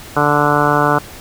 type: harmonic tone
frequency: 146.83 Hz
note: D3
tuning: in tune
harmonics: 1 / 2 / 3 / 4 / 5 / 6 / 7 / 8 / 9 / 10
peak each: -20 / -20 / -20 / -20 / -20 / -20 / -20 / -20 / -20 / -20 dBFS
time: 0.16-0.99 s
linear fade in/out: 10 ms
effects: pink hiss -35 dBFS RMS until 1.2 s